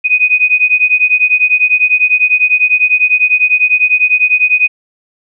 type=beating tone pair; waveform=sine; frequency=2489 / 2499 Hz; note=D#7 / D#7; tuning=0 / +7 cents; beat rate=10 Hz; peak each=-10 / -10 dBFS; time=0.04-4.68 s; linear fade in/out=20 ms; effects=none